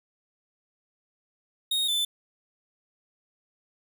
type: tone pair in turn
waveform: 45% pulse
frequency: 3729 / 3520 Hz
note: A#7 / A7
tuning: 0 / 0 cents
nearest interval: minor second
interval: 100 cents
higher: first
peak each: -24 dBFS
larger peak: neither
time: 1.71-1.88 / 1.88-2.05 s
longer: neither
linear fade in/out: 5 ms
effects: none